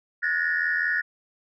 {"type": "tone cluster", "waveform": "sine", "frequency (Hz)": [1457, 1696, 1781, 1861], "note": ["F#6", "G#6", "A6", "A#6"], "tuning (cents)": [-27, 36, 21, -3], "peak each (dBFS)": -27, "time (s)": [0.22, 1.02], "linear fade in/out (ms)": 20, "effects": ["tanh soft clip ceiling -14 dBFS"]}